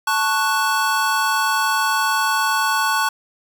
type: chord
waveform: square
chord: F# minor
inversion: first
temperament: equal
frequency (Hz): 880 / 1108.7 / 1480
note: A5 / C#6 / F#6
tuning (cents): 0 / 0 / 0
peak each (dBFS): -22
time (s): 0.07-3.09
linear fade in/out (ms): 5
effects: none